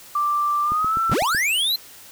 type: tone with pitch glide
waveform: sine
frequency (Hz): 1177 to 1336.5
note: D6 to E6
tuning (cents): +3 to +23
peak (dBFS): -18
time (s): 0.15-1.14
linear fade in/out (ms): 5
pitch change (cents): +220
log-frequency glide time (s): 0.63-0.98
type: click train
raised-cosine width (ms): 3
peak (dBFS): -20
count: 6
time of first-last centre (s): 0.72-1.348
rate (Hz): 7.96
type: linear sweep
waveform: square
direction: up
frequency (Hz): 53.8 to 4181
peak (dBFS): -19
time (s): 1.11-1.76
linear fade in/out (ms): 5
effects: white hiss -44 dBFS RMS until 2.11 s